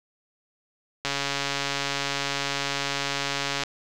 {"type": "click train", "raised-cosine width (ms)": 0.2, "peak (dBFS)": -9, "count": 363, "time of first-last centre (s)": [1.05, 3.636], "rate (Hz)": 140, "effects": []}